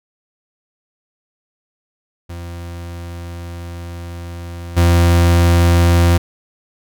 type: tone with level steps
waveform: 40% pulse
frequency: 86 Hz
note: F2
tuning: 26 cents flat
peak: -26 / -8 dBFS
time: 2.29-6.18 s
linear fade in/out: 10 ms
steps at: 4.76 s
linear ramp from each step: 20 ms
effects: none